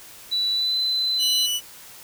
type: tone with pitch glide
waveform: sine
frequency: 3951 to 4034 Hz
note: B7 to B7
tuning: 0 to +36 cents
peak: -20 dBFS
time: 0.31-1.47 s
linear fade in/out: 20 ms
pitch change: +36 cents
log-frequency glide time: 0.53-0.76 s
type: tone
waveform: sawtooth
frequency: 2960 Hz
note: F#7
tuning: in tune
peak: -19 dBFS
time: 1.18-1.61 s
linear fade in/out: 50 ms
effects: white hiss -44 dBFS RMS until 2.03 s